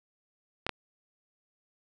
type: clicks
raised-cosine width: 0.3 ms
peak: -14 dBFS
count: 2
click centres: 0.666 / 0.693 s
effects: none